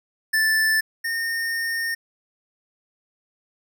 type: tone pair in turn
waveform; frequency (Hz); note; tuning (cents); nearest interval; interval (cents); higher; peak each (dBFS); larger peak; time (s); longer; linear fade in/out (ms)
square; 1760 / 1831.7; A6 / A#6; 0 / -31; minor second; 69; second; -18 / -24; first; 0.33-0.81 / 1.04-1.95; second; 10
effects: none